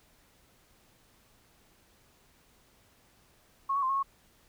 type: tone with pitch steps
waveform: sine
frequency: 1093 / 1121 / 1045 / 1090 / 1099 Hz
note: C#6 / C#6 / C6 / C#6 / C#6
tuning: -25 / +19 / -2 / -29 / -15 cents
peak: -26 dBFS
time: 3.69-4.03 s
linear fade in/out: 10 ms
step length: 68 ms
effects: pink hiss -64 dBFS RMS until 4.48 s